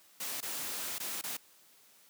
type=noise with dropouts; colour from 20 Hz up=white; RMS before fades=-38 dBFS; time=0.2-1.37 s; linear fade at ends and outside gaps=5 ms; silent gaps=0.406-0.426 / 0.984-1 / 1.214-1.237 s; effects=white hiss -62 dBFS RMS until 2.09 s + high-pass 150 Hz 12 dB/octave